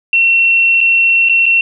sine tone with dropouts, 2717 Hz, F7, 48 cents flat, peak -7 dBFS, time 0.13-1.61 s, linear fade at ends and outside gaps 2 ms, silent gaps 0.806-0.811 / 1.288-1.295 / 1.458-1.463 s, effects none

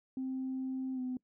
sine tone with pitch glide, 261.6 to 253.9 Hz, C4 to B3, 0 to +48 cents, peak -33 dBFS, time 0.17-1.17 s, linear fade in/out 2 ms, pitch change -52 cents, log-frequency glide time 0.94-1 s, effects noise-tail reverb RT60 0.1 s tail -23 dB re dry + tanh soft clip ceiling -30 dBFS

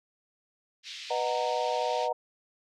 pink band-pass noise, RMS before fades -42 dBFS, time 0.83-2.09 s, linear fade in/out 50 ms, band 2500 to 5000 Hz, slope 24 dB/octave
sine chord, B major seventh, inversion none, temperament just, 493.9 / 617.4 / 740.8 / 926 Hz, B4 / D#5 / F#5 / A#5, 0 / -14 / +2 / -12 cents, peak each -32 dBFS, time 1.1-2.13 s, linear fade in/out 10 ms
effects none

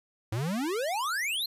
square exponential sweep, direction up, 102.7 to 4281 Hz, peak -29 dBFS, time 0.32-1.46 s, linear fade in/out 5 ms, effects resampled to 32000 Hz + 11-bit

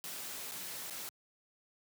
white noise with dropouts, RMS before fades -43 dBFS, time 0.04-1.09 s, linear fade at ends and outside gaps 0 ms, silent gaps 0.513-0.519 / 0.899-0.907 s, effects high-pass 100 Hz 12 dB/octave

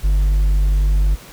sine tone with hard clipping, 49 Hz, G1, in tune, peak -13 dBFS, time 0.03-1.16 s, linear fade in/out 20 ms, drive 3 dB, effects pink hiss -40 dBFS RMS until 1.32 s

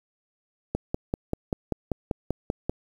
click train, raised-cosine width 2 ms, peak -12 dBFS, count 11, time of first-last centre 0.75-2.696 s, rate 5.14 Hz, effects 8-bit

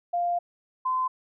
sine tone pair in turn, 698.5 / 1027.6 Hz, F5 / C6, 0 / -32 cents, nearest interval perfect fifth, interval 668 cents, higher second, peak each -23 dBFS, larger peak neither, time 0.13-0.39 / 0.85-1.08 s, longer first, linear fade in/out 10 ms, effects none

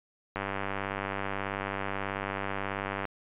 click train, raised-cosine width 0.5 ms, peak -17 dBFS, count 266, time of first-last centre 0.36-3.053 s, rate 98.4 Hz, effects resampled to 8000 Hz

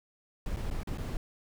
brown noise with dropouts, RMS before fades -34 dBFS, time 0.46-1.17 s, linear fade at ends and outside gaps 2 ms, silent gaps 0.564-0.569 / 0.702-0.71 / 0.833-0.872 / 0.975-0.982 s, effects none

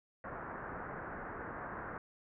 white low-pass noise, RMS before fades -44 dBFS, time 0.24-1.98 s, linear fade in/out 2 ms, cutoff 1700 Hz, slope 48 dB/octave, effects none

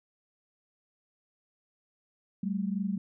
sine tone pair together, 191.72 / 215.2 Hz, G3 / A3, -38 / -38 cents, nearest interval major second, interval 200 cents, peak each -30 / -33 dBFS, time 2.43-2.98 s, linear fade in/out 5 ms, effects none

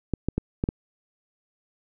clicks, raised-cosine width 3 ms, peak -11 dBFS, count 5, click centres 0.137 / 0.286 / 0.38 / 0.639 / 0.689 s, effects none

